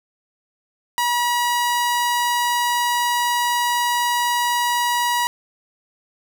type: tone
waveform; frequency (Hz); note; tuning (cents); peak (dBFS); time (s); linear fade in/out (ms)
sawtooth; 964; B5; -42; -14; 0.98-5.27; 0
effects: none